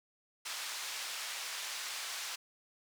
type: band-pass noise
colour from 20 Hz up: white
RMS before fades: -41 dBFS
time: 0.45-2.36 s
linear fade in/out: 10 ms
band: 950 to 6200 Hz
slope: 12 dB/octave
effects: none